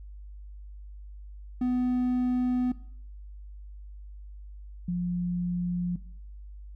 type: tone pair in turn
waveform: triangle / sine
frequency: 249.8 / 176.64 Hz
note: B3 / F3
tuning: +20 / +20 cents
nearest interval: tritone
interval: 600 cents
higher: first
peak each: -22 / -26 dBFS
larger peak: first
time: 1.61-2.72 / 4.88-5.96 s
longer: first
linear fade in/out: 5 ms
effects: noise-tail reverb RT60 0.6 s tail -19 dB re dry + added 50 Hz sine -41 dBFS peak until 6.75 s